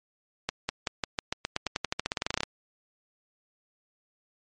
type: accelerating click train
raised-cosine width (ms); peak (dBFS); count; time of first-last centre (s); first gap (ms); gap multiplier
0.2; -10; 23; 0.49-2.433; 200; 0.91
effects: MP3 48 kbps